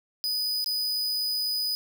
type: tone with dropouts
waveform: 45% pulse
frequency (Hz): 4978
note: D#8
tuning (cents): 0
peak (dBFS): -25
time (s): 0.24-1.75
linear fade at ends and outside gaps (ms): 0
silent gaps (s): 0.643-0.661
effects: none